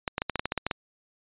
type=clicks; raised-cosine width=0.3 ms; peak=-11 dBFS; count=11; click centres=0.078 / 0.181 / 0.219 / 0.297 / 0.357 / 0.395 / 0.456 / 0.521 / 0.577 / 0.666 / 0.712 s; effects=resampled to 8000 Hz